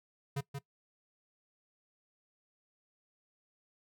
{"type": "tone with echo", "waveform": "square", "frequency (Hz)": 140, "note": "C#3", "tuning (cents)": 18, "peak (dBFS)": -33, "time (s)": [0.36, 0.41], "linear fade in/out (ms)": 10, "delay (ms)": 180, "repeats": 1, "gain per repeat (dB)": -5, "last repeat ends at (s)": 0.59, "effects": ["noise-tail reverb RT60 0.1 s tail -19 dB re dry"]}